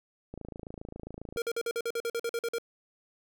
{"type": "click train", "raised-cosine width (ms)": 2, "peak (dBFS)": -27, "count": 29, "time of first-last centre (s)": [0.34, 1.362], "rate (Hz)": 27.4}
{"type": "tone bursts", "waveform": "square", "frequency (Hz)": 466.2, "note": "A#4", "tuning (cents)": 0, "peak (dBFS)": -30, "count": 13, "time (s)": [1.37, 2.584], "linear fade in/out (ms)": 2, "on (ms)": 50, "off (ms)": 47}
{"effects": []}